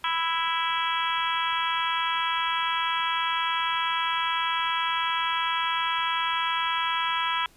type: harmonic tone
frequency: 330 Hz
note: E4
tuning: 2 cents sharp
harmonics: 3 / 4 / 5 / 6 / 7 / 8 / 9 / 10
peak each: -28 / -30 / -34 / -37 / -35 / -36 / -39 / -31 dBFS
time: 0.04-7.46 s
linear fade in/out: 2 ms
effects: pink hiss -57 dBFS RMS until 7.56 s + resampled to 32000 Hz